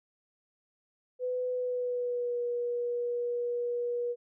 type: tone with pitch glide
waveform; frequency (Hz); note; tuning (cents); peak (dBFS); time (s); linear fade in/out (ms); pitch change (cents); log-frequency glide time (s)
sine; 501 to 481.7; B4 to B4; +25 to -43; -29; 1.19-4.16; 50; -68; 1.51-2.41
effects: none